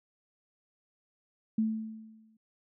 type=tone with exponential decay; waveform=sine; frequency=220 Hz; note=A3; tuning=in tune; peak=-23 dBFS; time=1.58-2.37 s; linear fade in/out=5 ms; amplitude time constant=170 ms; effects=none